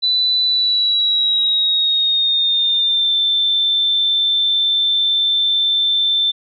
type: tone with pitch glide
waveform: sine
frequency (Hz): 3986 to 3551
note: B7 to A7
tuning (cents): +15 to +15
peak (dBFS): -13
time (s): 0.02-6.32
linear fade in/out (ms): 20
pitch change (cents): -200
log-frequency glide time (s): 0.45-3.16
effects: none